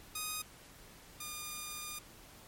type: tone pair in turn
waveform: 5% pulse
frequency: 1244.5 / 1211.2 Hz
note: D#6 / D#6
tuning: 0 / -47 cents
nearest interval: unison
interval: 47 cents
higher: first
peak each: -25 / -29 dBFS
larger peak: first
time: 0.15-0.42 / 1.2-1.99 s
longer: second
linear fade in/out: 5 ms
effects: pink hiss -56 dBFS RMS until 2.47 s + MP3 64 kbps